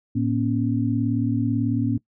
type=tone cluster; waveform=sine; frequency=111.7 / 240 / 278.2 Hz; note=A2 / B3 / C#4; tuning=+27 / -49 / +6 cents; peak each=-24 dBFS; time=0.15-1.98 s; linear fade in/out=10 ms; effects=noise-tail reverb RT60 0.1 s tail -21 dB re dry